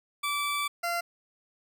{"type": "tone pair in turn", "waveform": "20% pulse", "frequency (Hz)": [1159, 689.1], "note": ["D6", "F5"], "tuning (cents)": [-23, -23], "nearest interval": "major sixth", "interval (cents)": 900, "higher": "first", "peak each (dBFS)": -23, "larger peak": "neither", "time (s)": [[0.23, 0.68], [0.83, 1.01]], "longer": "first", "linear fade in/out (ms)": 10, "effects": []}